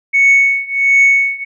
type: tone with tremolo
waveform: sine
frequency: 2217 Hz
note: C#7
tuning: in tune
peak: -3 dBFS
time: 0.13-1.45 s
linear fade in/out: 20 ms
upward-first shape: triangle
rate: 1.4 Hz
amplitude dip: 95%
effects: tanh soft clip ceiling -3 dBFS